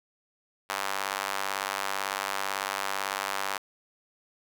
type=tone with high-pass filter; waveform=square; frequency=49 Hz; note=G1; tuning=in tune; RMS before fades=-32 dBFS; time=0.69-3.58 s; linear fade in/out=10 ms; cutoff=990 Hz; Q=1.3; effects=9-bit